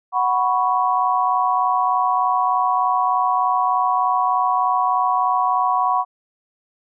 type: chord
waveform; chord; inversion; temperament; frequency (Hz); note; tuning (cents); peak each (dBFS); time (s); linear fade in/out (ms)
sine; F# suspended fourth; none; just; 740 / 986.7 / 1110; F#5 / B5 / C#6; 0 / -2 / +2; -20; 0.12-6.05; 50
effects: none